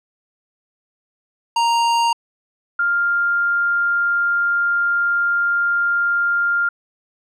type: tone pair in turn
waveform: square / sine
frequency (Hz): 932.3 / 1399.5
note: A#5 / F6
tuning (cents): 0 / +3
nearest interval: perfect fifth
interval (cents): 703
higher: second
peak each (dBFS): -15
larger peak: neither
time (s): 1.56-2.13 / 2.79-6.69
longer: second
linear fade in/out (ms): 5
effects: low-pass 7000 Hz 12 dB/octave

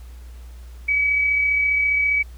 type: tone with amplitude modulation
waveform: sine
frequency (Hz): 2279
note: C#7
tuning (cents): +47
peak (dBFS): -15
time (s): 0.88-2.23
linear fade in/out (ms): 10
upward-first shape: sine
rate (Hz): 34.9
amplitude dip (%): 30
effects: added 60 Hz sine -36 dBFS peak until 2.37 s + pink hiss -53 dBFS RMS until 2.37 s

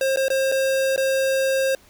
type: tone with dropouts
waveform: square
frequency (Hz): 534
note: C5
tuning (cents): +35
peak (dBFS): -19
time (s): 0.01-1.75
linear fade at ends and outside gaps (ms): 2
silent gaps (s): 0.161-0.171 / 0.283-0.302 / 0.517-0.521 / 0.962-0.977
effects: pink hiss -53 dBFS RMS until 1.89 s

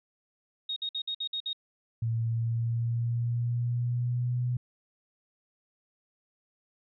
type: tone bursts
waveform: sine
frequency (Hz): 3735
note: A#7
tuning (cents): +3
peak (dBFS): -30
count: 7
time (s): 0.69-1.531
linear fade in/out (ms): 5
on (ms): 73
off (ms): 55
type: tone with pitch glide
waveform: sine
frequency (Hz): 114.4 to 123.32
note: A#2 to B2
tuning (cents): -32 to -2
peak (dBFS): -26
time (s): 2.02-4.57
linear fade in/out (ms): 5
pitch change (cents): +130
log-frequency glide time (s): 2.24-4.4
effects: none

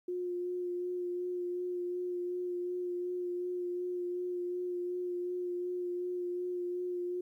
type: tone with vibrato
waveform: sine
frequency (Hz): 356.7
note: F4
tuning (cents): +37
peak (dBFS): -33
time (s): 0.08-7.21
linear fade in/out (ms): 5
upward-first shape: sine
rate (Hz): 2.7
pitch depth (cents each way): 15
effects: 12-bit

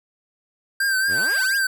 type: tone with vibrato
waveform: square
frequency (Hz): 1568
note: G6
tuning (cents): 0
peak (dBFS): -19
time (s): 0.8-1.67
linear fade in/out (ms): 5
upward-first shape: triangle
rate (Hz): 4.3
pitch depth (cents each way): 62
type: exponential sweep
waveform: 10% pulse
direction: up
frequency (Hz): 61.74 to 4081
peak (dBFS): -24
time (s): 1.07-1.6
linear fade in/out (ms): 50
effects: none

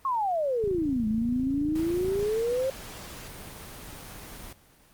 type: exponential two-way sweep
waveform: sine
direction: down then up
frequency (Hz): 1108.7 to 212 to 539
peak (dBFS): -24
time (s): 0.05-2.7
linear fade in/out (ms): 2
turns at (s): 1.07
type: click train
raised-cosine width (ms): 5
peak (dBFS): -25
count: 45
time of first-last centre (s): 0.64-2.228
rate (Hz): 27.7
type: noise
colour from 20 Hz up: pink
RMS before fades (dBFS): -42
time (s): 1.75-4.53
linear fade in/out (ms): 5
effects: pink hiss -58 dBFS RMS until 4.93 s + Opus 24 kbps

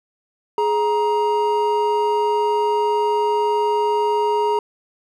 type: tone pair together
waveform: triangle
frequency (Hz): 419.2 / 941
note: G#4 / A#5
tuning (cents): +16 / +16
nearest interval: octave + major second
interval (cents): 1400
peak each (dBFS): -17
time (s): 0.58-4.59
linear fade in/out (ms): 2
effects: none

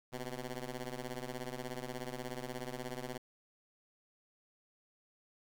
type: ring-modulated tone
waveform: 10% pulse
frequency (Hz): 126.3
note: B2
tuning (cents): +39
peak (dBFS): -29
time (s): 0.12-3.18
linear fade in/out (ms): 10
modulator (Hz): 118
effects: none

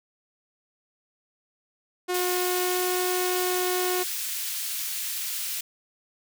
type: tone with pitch glide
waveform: sawtooth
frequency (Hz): 361.1 to 363.8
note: F#4 to F#4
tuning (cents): -42 to -29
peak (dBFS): -21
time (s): 2.08-4.04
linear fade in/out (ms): 20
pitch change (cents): +13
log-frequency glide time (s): 2.3-2.93
type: high-pass noise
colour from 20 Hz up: white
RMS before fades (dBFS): -31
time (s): 2.14-5.61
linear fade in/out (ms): 5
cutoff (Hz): 2200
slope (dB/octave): 12
effects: none

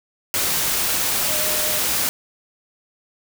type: tone in noise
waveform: sine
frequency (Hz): 612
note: D#5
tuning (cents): -29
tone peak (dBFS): -30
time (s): 1.29-1.79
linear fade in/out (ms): 0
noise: white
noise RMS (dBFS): -21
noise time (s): 0.34-2.09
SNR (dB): -12
effects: none

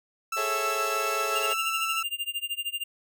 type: tone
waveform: 30% pulse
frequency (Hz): 1326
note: E6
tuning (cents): +10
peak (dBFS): -25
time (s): 0.32-2.03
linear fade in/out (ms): 5
type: chord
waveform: sawtooth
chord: A major seventh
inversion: third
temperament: equal with one note detuned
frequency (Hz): 415.3 / 440 / 550.5 / 659.3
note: G#4 / A4 / C#5 / E5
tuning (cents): 0 / 0 / -12 / 0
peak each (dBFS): -31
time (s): 0.36-1.54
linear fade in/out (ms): 20
type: tone with tremolo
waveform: square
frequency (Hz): 2800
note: F7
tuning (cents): +4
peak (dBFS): -27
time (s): 1.35-2.84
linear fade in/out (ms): 10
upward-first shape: sine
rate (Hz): 13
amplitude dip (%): 95
effects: none

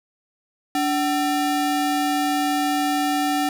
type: ring-modulated tone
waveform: square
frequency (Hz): 523.3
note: C5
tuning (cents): 0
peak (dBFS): -17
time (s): 0.75-3.49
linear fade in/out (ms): 2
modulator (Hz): 233
effects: none

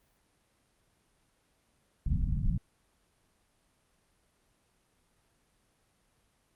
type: low-pass noise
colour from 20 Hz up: pink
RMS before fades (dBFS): -29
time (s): 2.06-2.58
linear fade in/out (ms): 5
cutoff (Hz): 210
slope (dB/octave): 48
effects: pink hiss -71 dBFS RMS until 6.55 s + Opus 32 kbps

